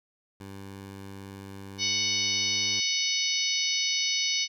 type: tone with pitch glide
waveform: 15% pulse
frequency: 98 to 98.68 Hz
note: G2 to G2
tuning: 0 to +12 cents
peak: -34 dBFS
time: 0.4-2.8 s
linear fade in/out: 5 ms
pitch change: +12 cents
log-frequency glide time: 2.37-2.65 s
type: harmonic tone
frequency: 741 Hz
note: F#5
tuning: 2 cents sharp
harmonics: 3 / 4 / 5 / 6 / 7 / 8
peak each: -32 / -32 / -32 / -32 / -32 / -32 dBFS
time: 1.78-4.48 s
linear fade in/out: 50 ms
effects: none